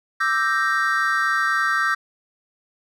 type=chord; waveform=triangle; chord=E half-diminished seventh; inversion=third; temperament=equal; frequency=1174.7 / 1318.5 / 1568 / 1864.7 Hz; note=D6 / E6 / G6 / Bb6; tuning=0 / 0 / 0 / 0 cents; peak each=-24 / -22 / -20 / -23 dBFS; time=0.2-1.95 s; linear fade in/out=10 ms; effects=none